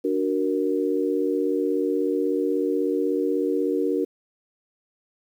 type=chord; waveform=sine; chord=D augmented; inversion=none; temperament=equal; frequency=293.7 / 370 / 466.2 Hz; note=D4 / F#4 / A#4; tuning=0 / 0 / 0 cents; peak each=-25 dBFS; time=0.04-4.05 s; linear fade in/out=10 ms; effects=9-bit